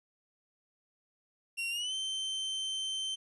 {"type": "tone with pitch glide", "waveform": "40% pulse", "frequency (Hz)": [2750, 3105], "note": ["F7", "G7"], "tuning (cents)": [-27, -17], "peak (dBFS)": -32, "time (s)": [1.57, 3.16], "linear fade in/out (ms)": 20, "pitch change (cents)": 210, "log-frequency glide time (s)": [1.7, 1.94], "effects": ["resampled to 24000 Hz", "12-bit"]}